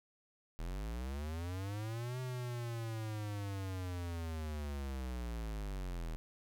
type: linear two-way sweep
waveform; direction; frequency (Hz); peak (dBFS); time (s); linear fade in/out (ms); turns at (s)
square; up then down; 38.89 to 128.6 to 38.89; -39; 0.59-6.16; 0; 2.2
effects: none